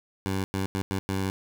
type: tone bursts at uneven times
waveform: 15% pulse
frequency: 96 Hz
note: G2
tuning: 36 cents flat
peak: -20 dBFS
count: 5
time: 0.26-0.44 / 0.54-0.66 / 0.75-0.82 / 0.91-0.99 / 1.09-1.3 s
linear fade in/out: 0 ms
effects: none